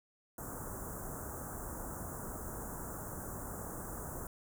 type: band-stop noise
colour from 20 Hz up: pink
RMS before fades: -43 dBFS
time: 0.38-4.27 s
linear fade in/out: 2 ms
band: 1500 to 6900 Hz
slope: 48 dB/octave
effects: none